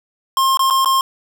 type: tone with dropouts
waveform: square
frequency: 1065 Hz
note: C6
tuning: 30 cents sharp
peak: -13 dBFS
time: 0.37-1.01 s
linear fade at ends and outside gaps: 1 ms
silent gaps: 0.572-0.593 / 0.701-0.707 / 0.847-0.858 s
effects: none